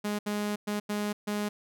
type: tone bursts at uneven times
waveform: sawtooth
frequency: 207.7 Hz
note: G#3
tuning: in tune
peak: -25 dBFS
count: 5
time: 0.04-0.19 / 0.26-0.56 / 0.67-0.8 / 0.89-1.13 / 1.27-1.49 s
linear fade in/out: 10 ms
effects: none